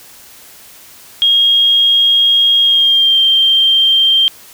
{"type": "tone with pitch glide", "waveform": "sine", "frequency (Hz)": [3260, 3164], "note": ["G#7", "G7"], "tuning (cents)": [-33, 15], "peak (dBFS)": -7, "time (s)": [1.22, 4.28], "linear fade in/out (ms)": 0, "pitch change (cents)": -52, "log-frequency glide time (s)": [2.62, 3.19], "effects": ["white hiss -39 dBFS RMS until 4.53 s"]}